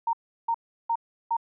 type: tone bursts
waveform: sine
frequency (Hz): 923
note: A#5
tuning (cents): -17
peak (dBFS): -22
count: 4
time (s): 0.07-1.368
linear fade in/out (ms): 5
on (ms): 62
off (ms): 350
effects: none